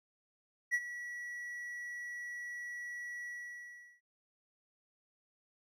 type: tone with ADSR envelope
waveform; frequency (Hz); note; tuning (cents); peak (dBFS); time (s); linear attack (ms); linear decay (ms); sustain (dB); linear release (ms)
triangle; 1937; B6; -34; -25; 0.71-4.01; 32; 50; -14; 740
effects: none